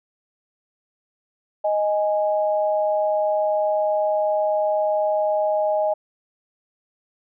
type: tone pair together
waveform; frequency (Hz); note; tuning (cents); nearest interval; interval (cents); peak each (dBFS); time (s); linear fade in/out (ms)
sine; 622.3 / 830.2; D#5 / G#5; 0 / -1; perfect fourth; 499; -19 / -24; 1.64-5.94; 10
effects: none